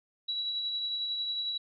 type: tone with tremolo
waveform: sine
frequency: 3910 Hz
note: B7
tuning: 18 cents flat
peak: -29 dBFS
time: 0.28-1.58 s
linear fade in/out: 10 ms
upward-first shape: triangle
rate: 11 Hz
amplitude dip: 35%
effects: none